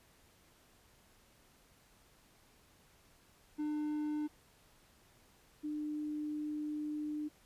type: tone pair in turn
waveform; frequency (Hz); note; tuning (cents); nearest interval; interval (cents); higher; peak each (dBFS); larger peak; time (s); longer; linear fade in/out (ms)
triangle / sine; 300.7 / 300.7; D4 / D4; +41 / +41; unison; 0; neither; -32 / -36; first; 3.58-4.28 / 5.63-7.29; second; 20
effects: pink hiss -66 dBFS RMS until 7.45 s + resampled to 32000 Hz